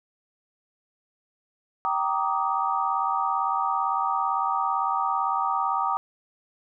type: chord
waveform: sine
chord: Eb major seventh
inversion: first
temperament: just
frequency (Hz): 777.8 / 933.4 / 1166.7 / 1244.5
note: G5 / Bb5 / D6 / Eb6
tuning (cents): -14 / +2 / -12 / 0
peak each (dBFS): -28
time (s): 1.85-5.97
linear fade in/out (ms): 0
effects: none